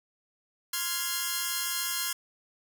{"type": "chord", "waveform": "5% pulse", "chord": "F minor", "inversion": "second", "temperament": "equal", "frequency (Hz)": [1046.5, 1396.9, 1661.2], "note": ["C6", "F6", "Ab6"], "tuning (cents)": [0, 0, 0], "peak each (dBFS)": -22, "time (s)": [0.73, 2.13], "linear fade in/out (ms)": 5, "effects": []}